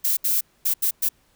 violet noise bursts at uneven times, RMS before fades -21 dBFS, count 5, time 0.04-0.17 / 0.24-0.41 / 0.65-0.74 / 0.82-0.91 / 1.02-1.09 s, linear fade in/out 10 ms, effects pink hiss -62 dBFS RMS until 1.35 s

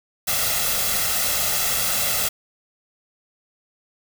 white noise with comb filter, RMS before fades -22 dBFS, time 0.27-2.29 s, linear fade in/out 10 ms, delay 1.5 ms, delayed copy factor +0.65, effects none

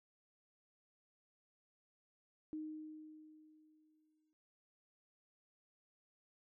sine tone with exponential decay, 309.8 Hz, D#4, 7 cents flat, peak -40 dBFS, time 2.53-4.33 s, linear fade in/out 0 ms, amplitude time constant 390 ms, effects none

